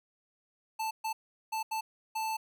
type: tone bursts at uneven times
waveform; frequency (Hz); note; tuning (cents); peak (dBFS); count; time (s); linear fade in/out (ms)
square; 881; A5; +2; -32; 5; 0.79-0.91 / 1.04-1.13 / 1.52-1.63 / 1.71-1.81 / 2.15-2.37; 10
effects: none